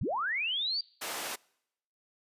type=linear sweep; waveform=sine; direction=up; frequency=54 to 4734 Hz; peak=-29 dBFS; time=0.01-0.81 s; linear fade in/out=5 ms
type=high-pass noise; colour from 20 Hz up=pink; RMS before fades=-37 dBFS; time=1.01-1.36 s; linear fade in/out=10 ms; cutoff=520 Hz; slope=12 dB/octave
effects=noise-tail reverb RT60 0.8 s tail -26 dB re dry + resampled to 32000 Hz